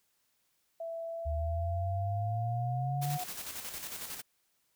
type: tone with pitch glide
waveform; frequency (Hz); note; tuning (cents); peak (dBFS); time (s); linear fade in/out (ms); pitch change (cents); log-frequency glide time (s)
sine; 663 to 727.2; E5 to F#5; +10 to -30; -36; 0.8-3.24; 5; +160; 1.06-3.11
type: exponential sweep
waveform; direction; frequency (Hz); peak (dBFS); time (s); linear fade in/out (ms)
sine; up; 73.4 to 148.6; -31; 1.25-3.18; 20
type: noise with tremolo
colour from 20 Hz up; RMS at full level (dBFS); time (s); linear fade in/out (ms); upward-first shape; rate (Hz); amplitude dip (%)
white; -40; 3.01-4.22; 20; square; 11; 45
effects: white hiss -75 dBFS RMS until 4.75 s